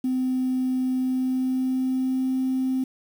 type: tone with pitch glide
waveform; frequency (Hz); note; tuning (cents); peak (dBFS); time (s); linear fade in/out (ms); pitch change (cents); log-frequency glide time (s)
sine; 256.8 to 260.4; C4 to C4; -32 to -8; -20; 0.04-2.84; 5; +24; 0.91-2.34
effects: tanh soft clip ceiling -18 dBFS + 8-bit